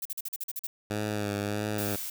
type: noise bursts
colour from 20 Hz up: violet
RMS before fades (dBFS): -34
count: 9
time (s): 0.02-0.67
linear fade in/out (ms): 5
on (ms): 34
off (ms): 43
type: tone with vibrato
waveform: 10% pulse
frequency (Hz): 103.83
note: G#2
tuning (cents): 0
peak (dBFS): -21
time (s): 0.9-1.96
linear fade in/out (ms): 5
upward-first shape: sine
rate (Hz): 1.6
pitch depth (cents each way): 39
type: noise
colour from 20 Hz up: blue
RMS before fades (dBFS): -36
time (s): 1.78-2.1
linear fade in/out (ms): 5
effects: none